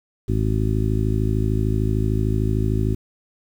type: harmonic tone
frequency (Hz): 53.3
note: G#1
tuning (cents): +46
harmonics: 1 / 2 / 3 / 4 / 5 / 6 / 7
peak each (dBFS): -23 / -21 / -29 / -28 / -29 / -31 / -29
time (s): 0.28-2.95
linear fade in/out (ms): 10
effects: 8-bit